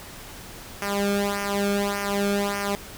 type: tone with flanger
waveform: sawtooth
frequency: 201.4 Hz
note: G3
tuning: 47 cents sharp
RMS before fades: -25 dBFS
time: 0.82-2.75 s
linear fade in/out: 0 ms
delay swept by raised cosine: 0.25 to 1.06 ms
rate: 1.7 Hz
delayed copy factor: -0.95
effects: pink hiss -41 dBFS RMS until 2.97 s